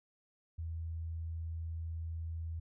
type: tone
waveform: sine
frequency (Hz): 82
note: E2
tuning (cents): -9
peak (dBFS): -37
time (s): 0.58-2.6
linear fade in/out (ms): 10
effects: none